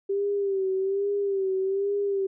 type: tone with vibrato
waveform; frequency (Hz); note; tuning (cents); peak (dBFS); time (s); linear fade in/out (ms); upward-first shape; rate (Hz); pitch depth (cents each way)
sine; 392; G4; 0; -23; 0.09-2.27; 10; sine; 1.2; 58
effects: none